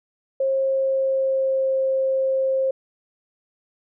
sine tone with pitch glide, 536 to 531.1 Hz, C5 to C5, +42 to +26 cents, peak -18 dBFS, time 0.4-2.71 s, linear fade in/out 5 ms, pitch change -16 cents, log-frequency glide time 0.64-1.75 s, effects none

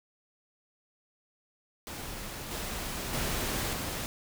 pink noise with level steps, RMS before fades -40 / -36 / -32 / -35 dBFS, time 1.87-4.06 s, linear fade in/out 0 ms, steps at 2.51 / 3.13 / 3.73 s, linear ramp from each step 2 ms, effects none

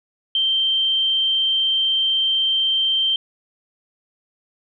sine tone, 3136 Hz, G7, in tune, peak -16 dBFS, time 0.35-3.16 s, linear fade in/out 2 ms, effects none

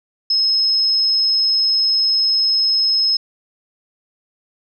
sine tone, 5170 Hz, E8, 34 cents flat, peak -13 dBFS, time 0.3-3.17 s, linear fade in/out 5 ms, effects none

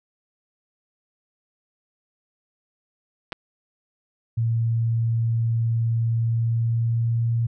clicks, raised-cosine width 0.3 ms, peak -15 dBFS, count 2, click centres 3.322 / 3.328 s
sine tone with pitch glide, 114.9 to 116.24 Hz, A#2 to A#2, -25 to -4 cents, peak -19 dBFS, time 4.37-7.47 s, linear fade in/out 10 ms, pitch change +21 cents, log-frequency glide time 6.23-7.29 s
effects none

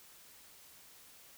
silence, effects white hiss -58 dBFS RMS until 1.37 s

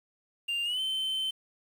triangle tone with pitch glide, 2794 to 3082 Hz, F7 to G7, 0 to -30 cents, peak -27 dBFS, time 0.48-1.31 s, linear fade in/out 10 ms, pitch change +170 cents, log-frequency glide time 0.64-0.8 s, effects 9-bit

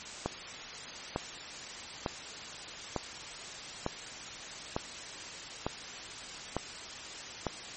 click train, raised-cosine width 1 ms, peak -16 dBFS, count 9, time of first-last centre 0.26-7.467 s, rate 1.11 Hz, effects white hiss -43 dBFS RMS until 7.76 s + MP3 32 kbps

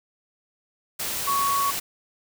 sine tone in noise, 1115 Hz, C#6, 10 cents sharp, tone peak -21 dBFS, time 1.27-1.71 s, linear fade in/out 10 ms, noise white, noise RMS -29 dBFS, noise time 0.99-1.8 s, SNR +5 dB, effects none

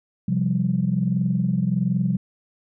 sine chord, C suspended fourth, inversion none, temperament equal, 130.81 / 174.61 / 196 Hz, C3 / F3 / G3, 0 / 0 / 0 cents, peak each -24 / -22 / -23 dBFS, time 0.28-2.17 s, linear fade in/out 5 ms, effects tanh soft clip ceiling -9 dBFS

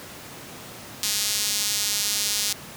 sawtooth tone with high-pass filter, 207.7 Hz, G#3, in tune, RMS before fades -25 dBFS, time 1.03-2.53 s, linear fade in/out 2 ms, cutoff 4700 Hz, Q 1.1, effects pink hiss -40 dBFS RMS until 2.76 s + high-pass 100 Hz 12 dB/octave

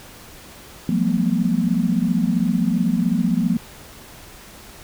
sine tone cluster, 173.3 / 188.9 / 220.7 / 243.6 Hz, F3 / F#3 / A3 / B3, -13 / +36 / +5 / -24 cents, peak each -22 dBFS, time 0.89-3.57 s, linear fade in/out 2 ms, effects pink hiss -42 dBFS RMS until 4.83 s

